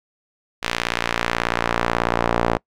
sawtooth tone with band-pass filter sweep, 58.27 Hz, A#1, in tune, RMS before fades -22 dBFS, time 0.62-2.58 s, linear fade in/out 20 ms, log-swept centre 2800 to 780 Hz, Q 0.87, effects noise-tail reverb RT60 0.1 s tail -25 dB re dry

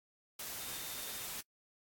sine tone in noise, 3634 Hz, A#7, 45 cents flat, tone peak -53 dBFS, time 0.59-1.26 s, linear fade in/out 5 ms, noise white, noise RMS -43 dBFS, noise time 0.39-1.41 s, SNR -13 dB, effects noise-tail reverb RT60 0.1 s tail -26 dB re dry + AAC 64 kbps

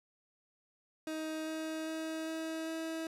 30% pulse tone with pitch steps, 314.7 / 316.9 / 319.1 / 321.3 / 323.5 Hz, D#4 / D#4 / D#4 / E4 / E4, +20 / +32 / +44 / -44 / -32 cents, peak -34 dBFS, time 1.07-3.07 s, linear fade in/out 2 ms, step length 400 ms, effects low-pass 12000 Hz 12 dB/octave

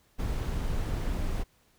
brown noise, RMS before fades -30 dBFS, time 0.18-1.44 s, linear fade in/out 20 ms, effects pink hiss -66 dBFS RMS until 1.78 s

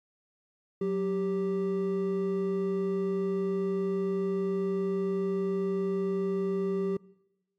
triangle tone pair together, 185 / 392 Hz, F#3 / G4, 0 / 0 cents, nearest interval octave + minor second, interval 1300 cents, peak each -29 / -26 dBFS, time 0.81-6.97 s, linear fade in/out 5 ms, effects noise-tail reverb RT60 1.0 s tail -23 dB re dry + MP3 96 kbps

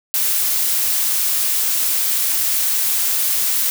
blue noise, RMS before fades -18 dBFS, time 0.14-3.7 s, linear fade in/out 0 ms, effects none

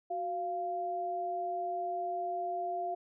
sine tone pair together, 370 / 695 Hz, F#4 / F5, 0 / -9 cents, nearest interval major seventh, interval 1091 cents, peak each -40 / -33 dBFS, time 0.1-2.95 s, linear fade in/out 10 ms, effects none

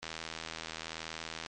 click train, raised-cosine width 0.2 ms, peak -21 dBFS, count 117, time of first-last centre 0.03-1.462 s, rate 81 Hz, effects MP3 48 kbps

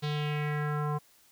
square tone with low-pass filter sweep, 149 Hz, D3, 25 cents sharp, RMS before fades -31 dBFS, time 0.02-0.99 s, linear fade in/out 20 ms, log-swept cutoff 4100 to 1000 Hz, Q 3.1, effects white hiss -62 dBFS RMS until 1.31 s

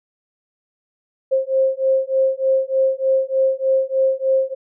sine beating tone pair, 529 / 532.3 Hz, C5 / C5, +19 / +30 cents, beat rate 3.3 Hz, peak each -18 dBFS, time 1.31-4.55 s, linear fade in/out 20 ms, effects none

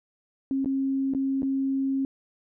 sine tone with dropouts, 270 Hz, C#4, 45 cents flat, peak -23 dBFS, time 0.51-2.05 s, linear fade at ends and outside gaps 1 ms, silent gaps 0.646-0.658 / 1.137-1.148 / 1.421-1.43 s, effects none

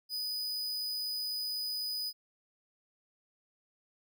45% pulse tone, 4978 Hz, D#8, in tune, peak -33 dBFS, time 0.09-2.13 s, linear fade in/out 50 ms, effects none

